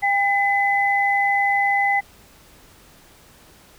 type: tone pair together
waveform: sine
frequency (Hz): 801 / 2018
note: G5 / B6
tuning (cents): +37 / +37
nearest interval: octave + major third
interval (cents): 1600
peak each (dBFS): -19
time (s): 0.02-2.01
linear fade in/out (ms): 20
effects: pink hiss -50 dBFS RMS until 3.78 s

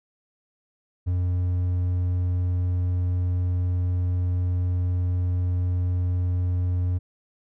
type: tone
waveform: triangle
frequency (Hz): 89.6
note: F2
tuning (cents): +45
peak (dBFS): -19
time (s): 1.06-6.99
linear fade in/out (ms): 20
effects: none

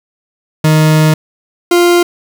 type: tone pair in turn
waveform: 40% pulse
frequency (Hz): 155.56 / 349.2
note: D#3 / F4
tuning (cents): 0 / 0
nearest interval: octave + major second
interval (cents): 1400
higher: second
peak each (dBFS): -5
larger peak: neither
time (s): 0.64-1.14 / 1.71-2.03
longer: first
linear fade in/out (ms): 5
effects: 7-bit

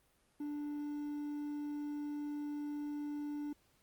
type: tone with quantisation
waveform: triangle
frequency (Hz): 293.7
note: D4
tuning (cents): 0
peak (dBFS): -36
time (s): 0.4-3.53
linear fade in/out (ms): 5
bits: 11
effects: pink hiss -72 dBFS RMS until 3.82 s + Opus 32 kbps

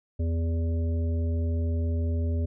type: harmonic tone with a mistuned harmonic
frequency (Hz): 83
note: E2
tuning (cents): +12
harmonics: 1 / 3 / 5 / 7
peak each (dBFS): -24 / -35 / -40 / -42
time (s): 0.19-2.46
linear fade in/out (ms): 10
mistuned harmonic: 5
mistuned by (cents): -19
effects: none

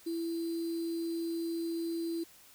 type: tone with sample-and-hold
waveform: sine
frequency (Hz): 333.2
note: E4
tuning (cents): +19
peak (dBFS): -32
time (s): 0.06-2.24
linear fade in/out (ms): 10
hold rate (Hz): 4410
effects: white hiss -58 dBFS RMS until 2.54 s

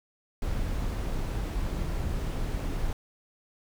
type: noise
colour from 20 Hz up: brown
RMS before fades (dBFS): -30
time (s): 0.42-2.93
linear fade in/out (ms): 2
effects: none

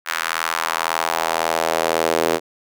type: tone with high-pass filter sweep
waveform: square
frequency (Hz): 40.95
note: E1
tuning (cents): -11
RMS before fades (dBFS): -21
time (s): 0.05-2.4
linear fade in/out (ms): 50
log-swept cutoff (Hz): 1500 to 420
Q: 1.8
effects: none

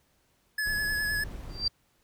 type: tone with vibrato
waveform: square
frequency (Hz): 1700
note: G#6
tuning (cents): +40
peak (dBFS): -28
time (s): 0.58-1.24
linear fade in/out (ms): 5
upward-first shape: sine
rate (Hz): 9.7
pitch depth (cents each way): 24
type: noise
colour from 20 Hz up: brown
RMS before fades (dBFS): -39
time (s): 0.65-1.69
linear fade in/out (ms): 20
type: tone with exponential growth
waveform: sine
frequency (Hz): 4700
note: D8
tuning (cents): +1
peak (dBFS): -21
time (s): 1.49-1.68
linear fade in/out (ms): 5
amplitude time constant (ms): 41
effects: pink hiss -69 dBFS RMS until 2.03 s

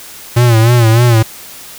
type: tone with vibrato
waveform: square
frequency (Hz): 116.54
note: A#2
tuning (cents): 0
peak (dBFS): -6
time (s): 0.36-1.23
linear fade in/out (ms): 10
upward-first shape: sine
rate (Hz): 3.3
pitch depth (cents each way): 88
effects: white hiss -32 dBFS RMS until 1.78 s

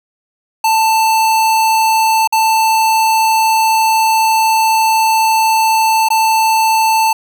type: tone with dropouts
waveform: square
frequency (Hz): 886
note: A5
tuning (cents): +12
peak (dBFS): -10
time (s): 0.64-7.13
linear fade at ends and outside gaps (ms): 5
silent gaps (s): 2.275-2.324 / 6.087-6.103
effects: none

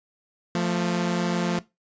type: tone pair together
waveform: sawtooth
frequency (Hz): 174.8 / 222.6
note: F3 / A3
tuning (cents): +2 / +20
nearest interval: major third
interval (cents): 418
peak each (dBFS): -20 / -24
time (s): 0.55-1.59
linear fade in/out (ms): 2
effects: noise-tail reverb RT60 0.2 s tail -18 dB re dry + resampled to 16000 Hz

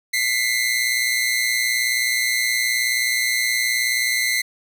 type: tone pair together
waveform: sawtooth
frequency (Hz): 2001 / 2120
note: B6 / C7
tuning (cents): +22 / +22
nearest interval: minor second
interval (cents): 100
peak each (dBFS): -18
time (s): 0.13-4.42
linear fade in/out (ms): 10
effects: none

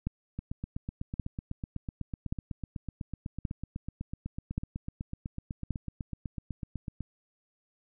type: two click trains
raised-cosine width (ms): 5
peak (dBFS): -23 / -18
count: 54 / 6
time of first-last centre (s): 0.39-7.007 / 0.07-5.707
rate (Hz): 8.01 / 0.887
effects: none

